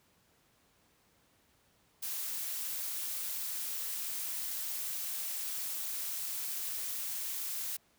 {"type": "noise with amplitude modulation", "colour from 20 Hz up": "blue", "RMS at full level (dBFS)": -36, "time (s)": [2.02, 7.77], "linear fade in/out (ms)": 10, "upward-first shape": "sine", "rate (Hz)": 278, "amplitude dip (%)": 35, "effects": ["pink hiss -69 dBFS RMS until 7.98 s", "high-pass 60 Hz 12 dB/octave"]}